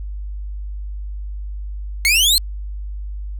sawtooth exponential sweep, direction up, 2115 to 4285 Hz, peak -9 dBFS, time 2.05-2.38 s, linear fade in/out 0 ms, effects added 50 Hz sine -25 dBFS peak until 3.39 s

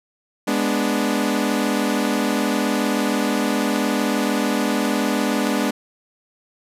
sawtooth chord, G# diminished, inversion none, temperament equal, 207.7 / 246.9 / 293.7 Hz, G#3 / B3 / D4, 0 / 0 / 0 cents, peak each -19 dBFS, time 0.47-5.71 s, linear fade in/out 10 ms, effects resampled to 32000 Hz

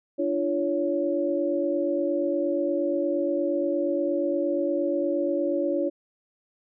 sine tone cluster, 294.8 / 343.3 / 561 Hz, D4 / F4 / C#5, +7 / -30 / +21 cents, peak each -28 / -27 / -26 dBFS, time 0.18-5.9 s, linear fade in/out 20 ms, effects none

